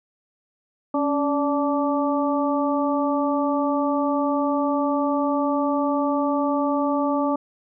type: harmonic tone with a mistuned harmonic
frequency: 290.5 Hz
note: D4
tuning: 19 cents flat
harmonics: 1 / 2 / 3 / 4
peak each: -22 / -25 / -27 / -28 dBFS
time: 0.94-7.36 s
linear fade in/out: 5 ms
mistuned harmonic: 1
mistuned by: -62 cents
effects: none